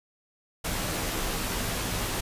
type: noise with comb filter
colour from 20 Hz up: pink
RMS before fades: -30 dBFS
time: 0.64-2.21 s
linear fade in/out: 10 ms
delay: 14 ms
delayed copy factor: -0.55
effects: resampled to 32000 Hz